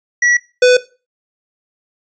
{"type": "tone pair in turn", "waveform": "square", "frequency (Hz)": [1937, 498.2], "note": ["B6", "B4"], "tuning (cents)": [-34, 15], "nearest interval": "2 octaves", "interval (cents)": 2351, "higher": "first", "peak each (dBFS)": [-11, -6], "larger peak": "second", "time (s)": [[0.22, 0.37], [0.62, 0.77]], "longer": "neither", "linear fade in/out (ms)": 5, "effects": ["noise-tail reverb RT60 0.3 s tail -17 dB re dry", "resampled to 16000 Hz"]}